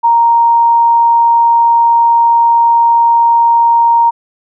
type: tone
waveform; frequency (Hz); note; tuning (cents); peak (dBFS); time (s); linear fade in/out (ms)
sine; 932.3; A#5; 0; -5; 0.03-4.11; 20
effects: none